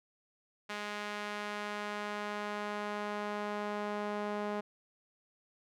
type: tone with band-pass filter sweep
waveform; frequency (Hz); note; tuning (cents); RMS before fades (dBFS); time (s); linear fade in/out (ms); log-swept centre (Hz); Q
sawtooth; 207.7; G#3; 0; -38; 0.69-4.61; 10; 2000 to 720; 0.77
effects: none